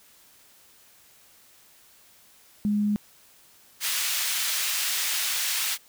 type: tone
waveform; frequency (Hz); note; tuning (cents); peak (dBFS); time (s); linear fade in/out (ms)
sine; 207.7; G#3; 0; -21; 2.65-2.96; 0
type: high-pass noise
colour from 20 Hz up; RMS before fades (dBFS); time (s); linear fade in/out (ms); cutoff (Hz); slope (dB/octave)
pink; -27; 3.8-5.78; 50; 2300; 12
effects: white hiss -56 dBFS RMS until 5.88 s

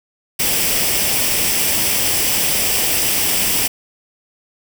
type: noise with comb filter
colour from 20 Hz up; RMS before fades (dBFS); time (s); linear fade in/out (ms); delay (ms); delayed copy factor
white; -17; 0.39-3.68; 10; 0.37; +0.5
effects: none

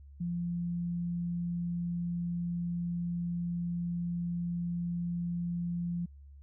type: tone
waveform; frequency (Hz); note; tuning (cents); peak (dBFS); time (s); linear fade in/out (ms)
sine; 173; F3; -16; -31; 0.2-6.06; 10
effects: added 70 Hz sine -49 dBFS peak until 6.42 s

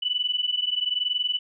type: tone pair together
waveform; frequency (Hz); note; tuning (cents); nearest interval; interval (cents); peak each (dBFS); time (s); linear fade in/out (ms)
sine; 2963 / 2984; F#7 / F#7; +2 / +14; unison; 12; -26 / -26; 0.02-1.39; 10
effects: none

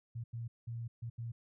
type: tone bursts at uneven times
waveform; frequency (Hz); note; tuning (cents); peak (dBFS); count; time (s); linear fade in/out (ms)
sine; 116.54; A#2; 0; -38; 5; 0.15-0.24 / 0.33-0.48 / 0.67-0.88 / 1.02-1.1 / 1.18-1.32; 10
effects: none

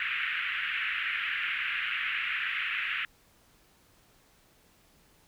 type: band-pass noise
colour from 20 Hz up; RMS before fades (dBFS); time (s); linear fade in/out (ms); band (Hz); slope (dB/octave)
white; -32; 0-3.05; 2; 1400 to 2800; 48
effects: pink hiss -63 dBFS RMS until 5.27 s

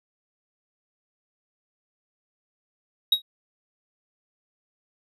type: tone with exponential decay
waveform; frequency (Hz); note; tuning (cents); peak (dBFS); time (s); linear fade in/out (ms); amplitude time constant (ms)
triangle; 3797; A#7; +31; -11; 3.12-3.22; 5; 21
effects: none

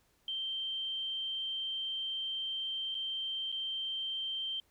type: tone with dropouts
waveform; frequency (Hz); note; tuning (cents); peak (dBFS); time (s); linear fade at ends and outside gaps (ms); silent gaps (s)
sine; 3136; G7; 0; -34; 0.28-4.6; 2; 2.945-2.95 / 3.518-3.524
effects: pink hiss -71 dBFS RMS until 4.7 s

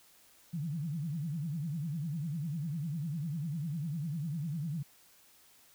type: tone with vibrato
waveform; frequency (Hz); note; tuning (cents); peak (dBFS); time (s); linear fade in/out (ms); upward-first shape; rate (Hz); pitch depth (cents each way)
sine; 155.4; D#3; -2; -33; 0.53-4.83; 10; triangle; 10; 250
effects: white hiss -62 dBFS RMS until 5.74 s

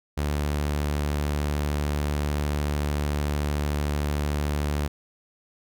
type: tone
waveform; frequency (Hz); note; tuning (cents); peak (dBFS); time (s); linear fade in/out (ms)
sawtooth; 73.42; D2; 0; -20; 0.17-4.88; 10
effects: none

